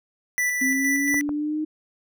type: tone with tremolo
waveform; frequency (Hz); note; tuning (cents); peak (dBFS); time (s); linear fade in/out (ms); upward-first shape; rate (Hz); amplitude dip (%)
square; 1975.5; B6; 0; -21; 0.38-1.21; 0; square; 4.3; 30
type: linear sweep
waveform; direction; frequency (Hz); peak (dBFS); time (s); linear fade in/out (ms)
sine; up; 260.8 to 310; -23; 0.61-1.65; 10
type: clicks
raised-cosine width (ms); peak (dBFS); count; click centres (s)
1; -19; 2; 1.143 / 1.292
effects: none